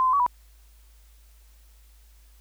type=tone with pitch steps; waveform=sine; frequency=1036 / 1025 / 1132 / 981 Hz; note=C6 / C6 / C#6 / B5; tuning=-17 / -36 / +36 / -12 cents; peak=-18 dBFS; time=0-0.264 s; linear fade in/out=0 ms; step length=66 ms; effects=added 53 Hz sine -51 dBFS peak until 2.4 s + white hiss -62 dBFS RMS until 2.4 s